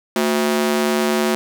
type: ring-modulated tone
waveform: sawtooth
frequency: 294 Hz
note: D4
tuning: 2 cents sharp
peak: -9 dBFS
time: 0.16-1.35 s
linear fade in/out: 0 ms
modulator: 71.5 Hz
effects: none